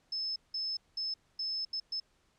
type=tone bursts at uneven times; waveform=sine; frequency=5230 Hz; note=E8; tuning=15 cents flat; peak=-32 dBFS; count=6; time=0.12-0.36 / 0.54-0.77 / 0.97-1.14 / 1.39-1.65 / 1.73-1.8 / 1.92-2 s; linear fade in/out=5 ms; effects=pink hiss -71 dBFS RMS until 2.38 s + low-pass 8000 Hz 12 dB/octave